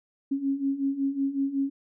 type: beating tone pair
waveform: sine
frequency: 271.3 / 276.7 Hz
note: C#4 / C#4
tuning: -37 / -3 cents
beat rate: 5.4 Hz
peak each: -30 / -26 dBFS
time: 0.31-1.7 s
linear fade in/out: 10 ms
effects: none